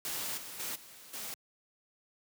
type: noise with level steps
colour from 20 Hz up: white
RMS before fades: -37 / -45 / -38 / -53 / -41 dBFS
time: 0.05-1.34 s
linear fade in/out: 0 ms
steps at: 0.37 / 0.59 / 0.75 / 1.13 s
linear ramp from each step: 10 ms
effects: high-pass 100 Hz 12 dB/octave